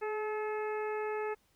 harmonic tone with a mistuned harmonic, 430 Hz, A4, 40 cents flat, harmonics 1 / 2 / 3 / 4 / 5 / 6, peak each -34 / -40 / -44 / -46 / -48 / -50 dBFS, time 0.01-1.35 s, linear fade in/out 20 ms, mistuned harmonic 1, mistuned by -20 cents, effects pink hiss -71 dBFS RMS until 1.55 s

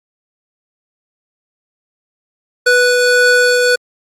square tone pair together, 493.2 / 1478 Hz, B4 / F#6, -2 / -2 cents, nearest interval octave + perfect fifth, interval 1900 cents, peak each -12 dBFS, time 2.66-3.76 s, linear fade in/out 10 ms, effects low-pass 9000 Hz 12 dB/octave + Opus 48 kbps

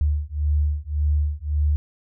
sine beating tone pair, 73.42 / 75.22 Hz, D2 / D2, 0 / +42 cents, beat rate 1.8 Hz, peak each -22 dBFS, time 0.01-1.76 s, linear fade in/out 0 ms, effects none

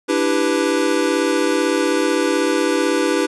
square chord, E minor seventh, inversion third, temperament equal, 293.7 / 329.6 / 392 / 493.9 Hz, D4 / E4 / G4 / B4, 0 / 0 / 0 / 0 cents, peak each -22 dBFS, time 0.08-3.27 s, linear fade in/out 20 ms, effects resampled to 24000 Hz

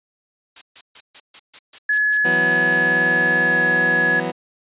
blue noise bursts, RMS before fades -32 dBFS, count 12, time 0.56-2.76 s, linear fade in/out 5 ms, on 55 ms, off 140 ms
sine tone with pitch glide, 1700 to 1688.3 Hz, G#6 to G#6, +40 to +28 cents, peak -15 dBFS, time 1.89-4.2 s, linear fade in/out 5 ms, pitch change -12 cents, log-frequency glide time 3.44-3.55 s
15% pulse chord, E suspended second, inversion none, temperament just, 164.81 / 185.42 / 247.2 Hz, E3 / F#3 / B3, 0 / +4 / +2 cents, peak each -21 dBFS, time 2.24-4.32 s, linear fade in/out 20 ms
effects resampled to 8000 Hz

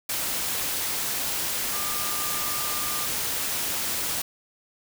sine tone in noise, 1200 Hz, D6, 37 cents sharp, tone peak -35 dBFS, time 1.73-3.06 s, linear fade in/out 5 ms, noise white, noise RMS -28 dBFS, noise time 0.09-4.22 s, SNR -10 dB, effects none

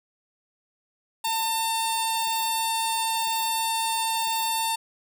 15% pulse tone with notch filter, 901 Hz, A5, 41 cents sharp, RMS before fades -26 dBFS, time 1.24-4.76 s, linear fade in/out 10 ms, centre 2000 Hz, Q 0.6, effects none

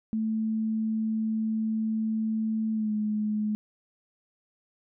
sine tone with pitch glide, 220 to 212.3 Hz, A3 to G#3, 0 to +38 cents, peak -25 dBFS, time 0.13-3.55 s, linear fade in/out 0 ms, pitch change -62 cents, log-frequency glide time 2.73-2.92 s, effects none

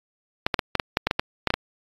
clicks, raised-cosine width 0.3 ms, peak -4 dBFS, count 12, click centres 0.465 / 0.542 / 0.592 / 0.753 / 0.798 / 0.971 / 1.07 / 1.111 / 1.195 / 1.473 / 1.504 / 1.54 s, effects AAC 32 kbps

